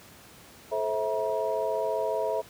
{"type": "tone cluster", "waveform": "sine", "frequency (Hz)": [433.6, 528, 652, 955], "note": ["A4", "C5", "E5", "A#5"], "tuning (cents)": [-25, 16, -19, 42], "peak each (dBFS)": [-31, -32, -29, -34], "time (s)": [0.71, 2.42], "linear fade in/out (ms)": 20, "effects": ["pink hiss -51 dBFS RMS until 2.49 s", "high-pass 80 Hz 12 dB/octave"]}